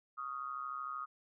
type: tone with amplitude modulation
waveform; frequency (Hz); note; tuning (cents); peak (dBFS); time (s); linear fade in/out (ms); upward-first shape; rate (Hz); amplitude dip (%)
sine; 1244.5; D#6; 0; -35; 0.17-1.06; 20; sine; 133; 80
effects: none